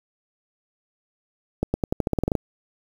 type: accelerating click train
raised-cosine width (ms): 2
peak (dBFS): -8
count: 12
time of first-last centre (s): 1.63-2.352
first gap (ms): 110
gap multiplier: 0.89
effects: 7-bit